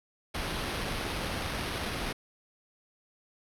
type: noise with sample-and-hold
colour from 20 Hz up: pink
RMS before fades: -34 dBFS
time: 0.34-2.13 s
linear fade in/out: 10 ms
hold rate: 7350 Hz
effects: low-pass 12000 Hz 12 dB/octave